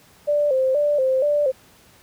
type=tone with vibrato; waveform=sine; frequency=554.4 Hz; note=C#5; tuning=in tune; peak=-16 dBFS; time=0.27-1.52 s; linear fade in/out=20 ms; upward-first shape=square; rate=2.1 Hz; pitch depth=100 cents each way; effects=pink hiss -52 dBFS RMS until 2.02 s + high-pass 60 Hz 12 dB/octave